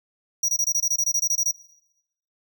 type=tone bursts; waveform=square; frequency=5780 Hz; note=F#8; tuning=41 cents flat; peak=-19 dBFS; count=14; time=0.43-1.513 s; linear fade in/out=5 ms; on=56 ms; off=23 ms; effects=noise-tail reverb RT60 0.8 s tail -18 dB re dry